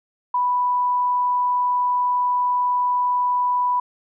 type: tone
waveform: sine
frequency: 987.8 Hz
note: B5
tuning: in tune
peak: -17 dBFS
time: 0.34-3.8 s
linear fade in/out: 5 ms
effects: none